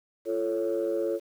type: chord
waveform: sine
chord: F augmented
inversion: none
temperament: equal with one note detuned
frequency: 343.4 / 440 / 554.4 Hz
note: F4 / A4 / C#5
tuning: -29 / 0 / 0 cents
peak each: -29 dBFS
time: 0.25-1.2 s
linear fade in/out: 50 ms
effects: tanh soft clip ceiling -19 dBFS + 9-bit